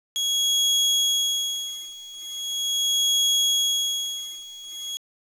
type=tone with tremolo; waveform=30% pulse; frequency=3322 Hz; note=G#7; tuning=in tune; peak=-15 dBFS; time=0.16-4.97 s; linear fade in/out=0 ms; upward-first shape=sine; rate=0.4 Hz; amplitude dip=90%; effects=resampled to 32000 Hz + 8-bit